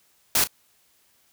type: noise with echo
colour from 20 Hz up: white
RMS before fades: -20 dBFS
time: 0.35-0.44 s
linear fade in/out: 2 ms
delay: 33 ms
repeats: 1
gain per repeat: -14 dB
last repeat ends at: 0.473 s
effects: white hiss -63 dBFS RMS until 1.32 s